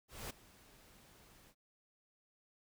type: noise with ADSR envelope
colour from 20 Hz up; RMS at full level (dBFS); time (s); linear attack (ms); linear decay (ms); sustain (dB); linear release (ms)
pink; -43; 0.08-1.55; 220; 11; -20; 69
effects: none